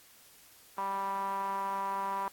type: tone with band-pass filter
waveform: sawtooth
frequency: 196 Hz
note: G3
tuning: in tune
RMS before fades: -34 dBFS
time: 0.78-2.28 s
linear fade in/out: 0 ms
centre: 1000 Hz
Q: 7.4
effects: white hiss -58 dBFS RMS until 2.32 s + AAC 64 kbps